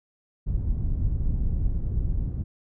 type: low-pass noise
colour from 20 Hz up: pink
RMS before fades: -25 dBFS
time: 0.46-2.44 s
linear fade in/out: 20 ms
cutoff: 110 Hz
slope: 12 dB/octave
effects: none